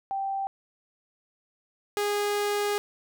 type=tone pair in turn; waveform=sine / sawtooth; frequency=782 / 411.5 Hz; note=G5 / G#4; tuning=-4 / -16 cents; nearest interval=major seventh; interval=1112 cents; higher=first; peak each=-27 / -21 dBFS; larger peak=second; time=0.11-0.47 / 1.97-2.78 s; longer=second; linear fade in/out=0 ms; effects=none